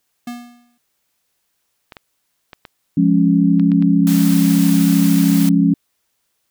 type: tone with exponential decay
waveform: square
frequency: 240.9 Hz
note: B3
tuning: 43 cents flat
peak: -24 dBFS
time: 0.27-0.78 s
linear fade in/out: 5 ms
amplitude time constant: 110 ms
type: clicks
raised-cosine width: 0.3 ms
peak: -19 dBFS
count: 7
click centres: 1.922 / 1.968 / 2.532 / 2.652 / 3.597 / 3.718 / 3.824 s
type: chord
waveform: sine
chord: Db major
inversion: first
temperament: equal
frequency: 174.61 / 207.7 / 277.2 Hz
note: F3 / Ab3 / Db4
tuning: 0 / 0 / 0 cents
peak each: -14 / -16 / -14 dBFS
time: 2.97-5.74 s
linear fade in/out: 5 ms
type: high-pass noise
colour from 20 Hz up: white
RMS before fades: -27 dBFS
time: 4.07-5.49 s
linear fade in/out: 0 ms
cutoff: 430 Hz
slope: 48 dB/octave
effects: white hiss -69 dBFS RMS until 6.5 s